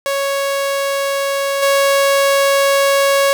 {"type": "tone with level steps", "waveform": "sawtooth", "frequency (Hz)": 554.4, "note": "C#5", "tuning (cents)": 0, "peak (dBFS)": [-12, -7], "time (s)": [0.06, 3.33], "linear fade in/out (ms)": 0, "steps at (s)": 1.62, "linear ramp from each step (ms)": 10, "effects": []}